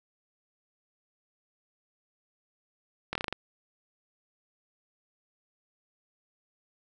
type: slowing click train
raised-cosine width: 0.3 ms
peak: -15 dBFS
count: 7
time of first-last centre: 3.13-3.326 s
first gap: 23 ms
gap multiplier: 1.14
effects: none